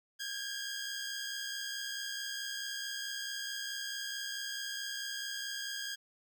15% pulse tone pair together, 1601.4 / 1666 Hz, G6 / G#6, +37 / +5 cents, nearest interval minor second, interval 68 cents, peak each -33 / -35 dBFS, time 0.19-5.96 s, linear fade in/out 20 ms, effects none

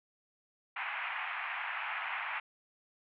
white band-pass noise, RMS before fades -38 dBFS, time 0.76-2.4 s, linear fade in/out 5 ms, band 760 to 2600 Hz, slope 48 dB/octave, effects none

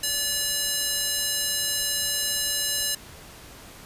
square tone with high-pass filter, 577 Hz, D5, 31 cents flat, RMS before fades -26 dBFS, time 0.03-2.95 s, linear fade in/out 5 ms, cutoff 4000 Hz, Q 0.64, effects pink hiss -45 dBFS RMS until 3.85 s + resampled to 32000 Hz

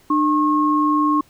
sine tone pair together, 300.1 / 1083 Hz, D4 / C#6, +38 / -41 cents, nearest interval octave + minor seventh, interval 2221 cents, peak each -17 dBFS, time 0.1-1.21 s, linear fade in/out 5 ms, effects pink hiss -54 dBFS RMS until 1.29 s

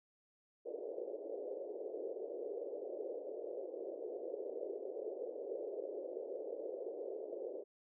pink band-pass noise, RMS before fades -44 dBFS, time 0.65-7.64 s, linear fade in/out 20 ms, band 380 to 560 Hz, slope 48 dB/octave, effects none

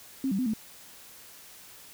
sine tone with pitch steps, 267.8 / 194.1 / 255.5 / 218.5 Hz, C4 / G3 / C4 / A3, +40 / -17 / -41 / -12 cents, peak -25 dBFS, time 0.24-0.536 s, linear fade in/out 2 ms, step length 74 ms, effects white hiss -50 dBFS RMS until 1.93 s

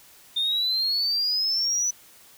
sine exponential sweep, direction up, 3615 to 6000 Hz, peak -20 dBFS, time 0.36-1.91 s, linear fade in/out 10 ms, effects tanh soft clip ceiling -19 dBFS + white hiss -52 dBFS RMS until 2.37 s

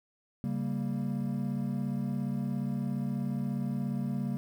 triangle chord, G diminished, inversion second, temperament equal, 138.59 / 196 / 233.1 Hz, Db3 / G3 / Bb3, 0 / 0 / 0 cents, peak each -32 dBFS, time 0.44-4.37 s, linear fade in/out 0 ms, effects tanh soft clip ceiling -19 dBFS + 10-bit

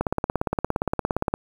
click train, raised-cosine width 1 ms, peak -8 dBFS, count 24, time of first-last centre 0.01-1.339 s, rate 17.3 Hz, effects 7-bit

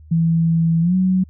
sine tone with pitch glide, 164.81 to 186.06 Hz, E3 to F#3, 0 to +10 cents, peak -13 dBFS, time 0.11-1.24 s, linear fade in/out 10 ms, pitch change +210 cents, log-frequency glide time 0.81-0.95 s, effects added 77 Hz sine -40 dBFS peak until 1.29 s

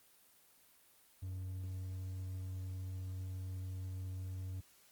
triangle tone, 93 Hz, F#2, 9 cents sharp, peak -38 dBFS, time 1.22-4.61 s, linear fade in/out 10 ms, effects white hiss -66 dBFS RMS until 4.91 s + Opus 24 kbps

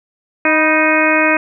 harmonic tone with a mistuned harmonic, 311.1 Hz, D#4, in tune, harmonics 1 / 2 / 3 / 4 / 5 / 6 / 7 / 8, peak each -17 / -17 / -21 / -21 / -18 / -20 / -19 / -17 dBFS, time 0.45-1.37 s, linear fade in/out 2 ms, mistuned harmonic 3, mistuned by +60 cents, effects none

